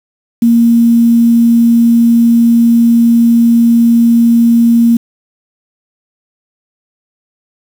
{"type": "tone with quantisation", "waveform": "sine", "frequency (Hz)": 233.1, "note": "A#3", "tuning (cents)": 0, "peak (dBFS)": -4, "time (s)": [0.42, 4.97], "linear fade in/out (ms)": 5, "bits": 5, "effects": []}